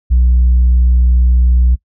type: tone with tanh clipping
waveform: sine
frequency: 61.4 Hz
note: B1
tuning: 9 cents flat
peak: -7 dBFS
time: 0.1-1.76 s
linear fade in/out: 20 ms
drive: 1 dB
effects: noise-tail reverb RT60 0.1 s tail -23 dB re dry